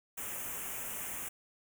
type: band-stop noise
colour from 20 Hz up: white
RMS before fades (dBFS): -40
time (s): 0.17-1.29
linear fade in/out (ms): 10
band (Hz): 3000 to 6400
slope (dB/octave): 48
effects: none